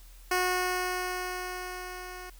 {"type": "tone with level ramp", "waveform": "10% pulse", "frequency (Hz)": 364.4, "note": "F#4", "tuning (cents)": -26, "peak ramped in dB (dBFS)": [-16, -33], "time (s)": [0.31, 2.3], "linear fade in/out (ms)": 5, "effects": ["added 41 Hz sine -48 dBFS peak until 2.39 s", "white hiss -58 dBFS RMS until 2.39 s"]}